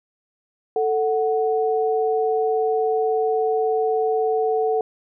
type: tone pair together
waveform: sine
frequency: 441.8 / 740 Hz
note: A4 / F#5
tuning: +7 / 0 cents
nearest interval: major sixth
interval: 893 cents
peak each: -19 / -23 dBFS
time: 0.76-4.81 s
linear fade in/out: 2 ms
effects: none